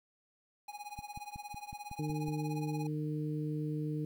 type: tone with tremolo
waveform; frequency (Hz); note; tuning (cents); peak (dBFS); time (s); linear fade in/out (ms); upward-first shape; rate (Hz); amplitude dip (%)
square; 827; G#5; -8; -40; 0.68-2.87; 5; triangle; 17; 95
type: click train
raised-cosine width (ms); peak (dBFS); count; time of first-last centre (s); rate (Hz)
5; -34; 8; 0.99-2.284; 5.41
type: harmonic tone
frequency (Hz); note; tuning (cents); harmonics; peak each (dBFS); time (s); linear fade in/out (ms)
151.9; D#3; -41; 1 / 2 / 3; -35 / -38 / -44; 1.99-4.05; 2
effects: 11-bit